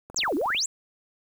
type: click train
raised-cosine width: 1 ms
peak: -28 dBFS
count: 11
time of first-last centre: 0.1-0.548 s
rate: 22.3 Hz
type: exponential two-way sweep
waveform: sine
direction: down then up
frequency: 8100 to 260.6 to 8100 Hz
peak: -23 dBFS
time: 0.16-0.66 s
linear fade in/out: 5 ms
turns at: 0.35 s
effects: 8-bit